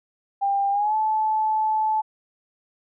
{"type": "tone with pitch glide", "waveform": "sine", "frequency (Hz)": [796, 868], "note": ["G5", "A5"], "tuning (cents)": [26, -24], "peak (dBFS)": -19, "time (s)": [0.41, 2.02], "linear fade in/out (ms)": 20, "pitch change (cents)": 150, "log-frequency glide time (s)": [0.71, 0.95], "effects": []}